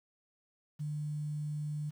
sine tone with quantisation, 150 Hz, D3, 37 cents sharp, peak -34 dBFS, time 0.79-1.91 s, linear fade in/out 20 ms, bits 10, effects none

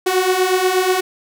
sawtooth beating tone pair, 365.2 / 373.5 Hz, F#4 / F#4, -23 / +16 cents, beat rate 8.3 Hz, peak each -15 / -12 dBFS, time 0.06-1.01 s, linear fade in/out 10 ms, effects none

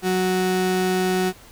35% pulse tone pair together, 185 / 370 Hz, F#3 / F#4, 0 / 0 cents, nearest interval octave, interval 1200 cents, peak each -21 dBFS, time 0.02-1.33 s, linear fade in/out 50 ms, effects pink hiss -47 dBFS RMS until 1.51 s

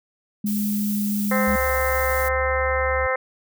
sine tone with pitch glide, 207.7 to 205.6 Hz, G#3 to G#3, 0 to -17 cents, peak -21 dBFS, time 0.44-1.56 s, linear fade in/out 5 ms, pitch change -17 cents, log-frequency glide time 0.58-1.17 s
violet noise, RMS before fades -31 dBFS, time 0.46-2.29 s, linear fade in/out 10 ms
harmonic tone, 260 Hz, C4, 11 cents flat, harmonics 2 / 3 / 4 / 5 / 6 / 7 / 8, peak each -23 / -31 / -29 / -28 / -33 / -28 / -29 dBFS, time 1.31-3.16 s, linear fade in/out 5 ms
sine tone, 70.4 Hz, C#2, 27 cents sharp, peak -27 dBFS, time 1.47-3.07 s, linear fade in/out 10 ms
effects none

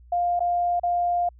sine tone with dropouts, 702 Hz, F5, 9 cents sharp, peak -20 dBFS, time 0.12-1.29 s, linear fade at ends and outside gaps 5 ms, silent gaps 0.394-0.404 / 0.797-0.833 s, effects added 60 Hz sine -47 dBFS peak until 1.39 s

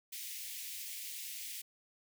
white high-pass noise, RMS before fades -44 dBFS, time 0.12-1.62 s, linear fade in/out 10 ms, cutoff 2000 Hz, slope 48 dB/octave, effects none

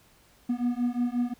triangle beating tone pair, 240.3 / 245.9 Hz, B3 / B3, -47 / -7 cents, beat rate 5.6 Hz, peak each -26 dBFS, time 0.49-1.34 s, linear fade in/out 10 ms, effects pink hiss -60 dBFS RMS until 1.39 s

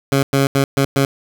15% pulse tone bursts at uneven times, 137.6 Hz, C#3, 12 cents flat, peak -6 dBFS, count 5, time 0.12-0.23 / 0.33-0.47 / 0.55-0.64 / 0.77-0.85 / 0.96-1.05 s, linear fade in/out 2 ms, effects none

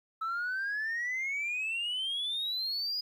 sine exponential sweep, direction up, 1300 to 4978 Hz, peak -29 dBFS, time 0.21-3.01 s, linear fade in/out 10 ms, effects tanh soft clip ceiling -29 dBFS + 11-bit

